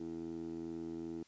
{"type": "tone with band-pass filter", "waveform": "15% pulse", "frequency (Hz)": 82.6, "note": "E2", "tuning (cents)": 4, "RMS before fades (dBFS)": -43, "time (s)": [0, 1.23], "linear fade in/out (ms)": 5, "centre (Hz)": 330, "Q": 3.9, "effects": ["white hiss -67 dBFS RMS until 1.27 s", "resampled to 16000 Hz"]}